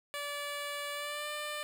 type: tone with pitch glide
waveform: 10% pulse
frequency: 578 to 596.3 Hz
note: D5 to D5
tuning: -28 to +26 cents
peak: -28 dBFS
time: 0.14-1.63 s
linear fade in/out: 0 ms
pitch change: +54 cents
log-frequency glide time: 0.92-1.29 s
effects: none

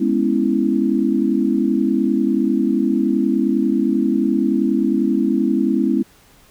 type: chord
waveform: sine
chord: C# minor seventh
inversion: second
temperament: equal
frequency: 207.7 / 246.9 / 277.2 / 329.6 Hz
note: G#3 / B3 / C#4 / E4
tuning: 0 / 0 / 0 / 0 cents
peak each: -20 dBFS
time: 0-6.03 s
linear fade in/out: 10 ms
effects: pink hiss -51 dBFS RMS until 6.5 s

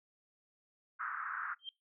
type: band-pass noise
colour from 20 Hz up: pink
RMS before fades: -40 dBFS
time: 0.99-1.55 s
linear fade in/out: 20 ms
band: 1200 to 1600 Hz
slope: 48 dB/octave
type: tone with exponential growth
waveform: sine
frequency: 3160 Hz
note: G7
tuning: 13 cents sharp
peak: -36 dBFS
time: 1.59-1.69 s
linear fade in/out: 2 ms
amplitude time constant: 21 ms
effects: noise-tail reverb RT60 0.2 s tail -23 dB re dry

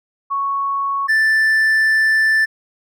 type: tone pair in turn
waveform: sine / triangle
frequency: 1108.7 / 1764.6 Hz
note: C#6 / A6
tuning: 0 / +5 cents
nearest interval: minor sixth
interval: 805 cents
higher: second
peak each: -17 / -10 dBFS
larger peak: second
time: 0.3-1.08 / 1.08-2.46 s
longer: second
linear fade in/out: 20 ms
effects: none

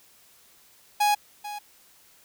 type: tone with echo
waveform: 45% pulse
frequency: 830.6 Hz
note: G#5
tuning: in tune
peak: -19 dBFS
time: 1-1.15 s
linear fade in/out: 10 ms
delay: 440 ms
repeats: 1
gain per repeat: -14 dB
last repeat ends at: 1.59 s
effects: white hiss -57 dBFS RMS until 2.24 s

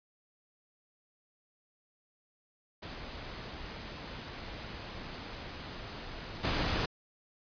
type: noise with level steps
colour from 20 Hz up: pink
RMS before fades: -43 / -31 dBFS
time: 2.82-6.86 s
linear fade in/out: 10 ms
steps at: 6.43 s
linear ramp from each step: 20 ms
effects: resampled to 11025 Hz

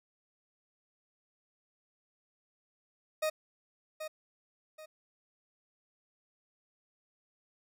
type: tone with echo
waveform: 40% pulse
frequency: 622.3 Hz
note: D#5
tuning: in tune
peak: -28 dBFS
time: 3.22-3.3 s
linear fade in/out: 10 ms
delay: 780 ms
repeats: 2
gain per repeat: -9 dB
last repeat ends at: 4.86 s
effects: none

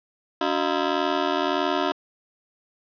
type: ring-modulated tone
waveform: 15% pulse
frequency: 328.2 Hz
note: E4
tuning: 8 cents flat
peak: -12 dBFS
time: 0.41-1.92 s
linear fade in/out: 0 ms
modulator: 40.8 Hz
effects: resampled to 11025 Hz + 9-bit

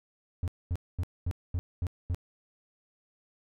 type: tone bursts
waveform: triangle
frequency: 87.31 Hz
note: F2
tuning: in tune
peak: -25 dBFS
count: 7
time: 0.43-2.146 s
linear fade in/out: 0 ms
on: 48 ms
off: 230 ms
effects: none

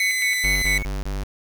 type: tone with vibrato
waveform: sawtooth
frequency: 2013 Hz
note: B6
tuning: 33 cents sharp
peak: -18 dBFS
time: 0-0.78 s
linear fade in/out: 2 ms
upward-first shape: square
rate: 2.3 Hz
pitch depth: 10 cents each way
type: tone with tremolo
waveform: sine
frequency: 2217 Hz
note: C#7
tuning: in tune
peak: -20 dBFS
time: 0-0.85 s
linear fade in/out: 2 ms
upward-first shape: square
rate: 4.5 Hz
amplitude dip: 70%
type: tone bursts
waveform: square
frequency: 49 Hz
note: G1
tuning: in tune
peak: -24 dBFS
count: 4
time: 0.44-1.235 s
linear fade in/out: 0 ms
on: 180 ms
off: 25 ms
effects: 7-bit

